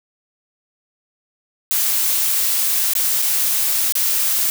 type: noise with dropouts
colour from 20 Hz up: blue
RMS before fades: -18 dBFS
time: 1.71-4.5 s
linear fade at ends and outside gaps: 0 ms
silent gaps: 2.935-2.952 / 3.219-3.223 / 3.923-3.953 s
effects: none